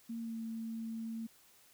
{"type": "tone with pitch glide", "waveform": "sine", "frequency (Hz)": [229.9, 225.6], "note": ["A#3", "A3"], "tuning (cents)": [-24, 44], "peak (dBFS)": -38, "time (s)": [0.09, 1.27], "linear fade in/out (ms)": 10, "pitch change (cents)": -32, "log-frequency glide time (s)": [0.2, 0.36], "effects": ["white hiss -64 dBFS RMS until 1.73 s"]}